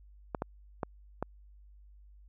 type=clicks; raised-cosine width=1 ms; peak=-18 dBFS; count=4; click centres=0.348 / 0.421 / 0.832 / 1.226 s; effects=added 50 Hz sine -53 dBFS peak until 2.28 s